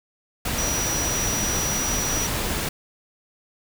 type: tone in noise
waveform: sine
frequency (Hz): 5830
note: F#8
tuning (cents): -26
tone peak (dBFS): -25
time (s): 0.58-2.27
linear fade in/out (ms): 5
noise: pink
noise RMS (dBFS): -26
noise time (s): 0.45-2.69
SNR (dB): -2
effects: none